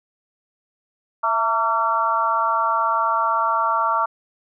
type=tone cluster; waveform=sine; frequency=662 / 909 / 1145 / 1364 Hz; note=E5 / A#5 / D6 / F6; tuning=+7 / -44 / -44 / -41 cents; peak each=-27 / -22 / -21 / -23 dBFS; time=1.23-4.06 s; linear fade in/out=10 ms; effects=none